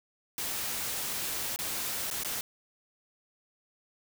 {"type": "noise with dropouts", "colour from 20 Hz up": "white", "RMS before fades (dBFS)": -34, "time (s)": [0.38, 2.41], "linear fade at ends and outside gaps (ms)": 1, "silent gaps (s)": [[1.561, 1.589], [2.102, 2.111], [2.235, 2.247]], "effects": []}